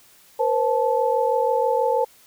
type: tone cluster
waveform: sine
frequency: 476.8 / 523 / 872 Hz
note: A#4 / C5 / A5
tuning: +39 / -1 / -16 cents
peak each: -22 dBFS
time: 0.39-2.05 s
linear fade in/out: 10 ms
effects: white hiss -53 dBFS RMS until 2.26 s